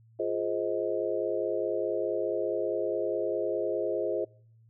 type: chord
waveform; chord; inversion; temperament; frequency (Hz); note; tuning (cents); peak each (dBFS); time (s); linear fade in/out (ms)
sine; F minor seventh; none; just; 349.2 / 419.1 / 523.8 / 628.6; F4 / Ab4 / C5 / Eb5; 0 / +16 / +2 / +18; -33 / -32 / -33 / -33; 0.19-4.25; 10
effects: noise-tail reverb RT60 0.6 s tail -26 dB re dry + added 113 Hz sine -56 dBFS peak until 4.69 s